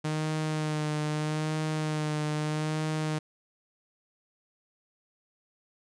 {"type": "tone with vibrato", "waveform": "sawtooth", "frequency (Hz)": 153.6, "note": "D#3", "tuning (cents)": -22, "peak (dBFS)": -24, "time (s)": [0.04, 3.19], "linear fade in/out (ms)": 10, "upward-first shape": "sine", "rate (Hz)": 0.79, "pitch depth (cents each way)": 25, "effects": ["resampled to 22050 Hz"]}